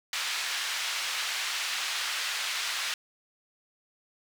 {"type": "band-pass noise", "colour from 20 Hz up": "white", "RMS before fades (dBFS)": -32, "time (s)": [0.13, 2.94], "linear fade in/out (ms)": 2, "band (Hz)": [1300, 4200], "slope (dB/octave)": 12, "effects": []}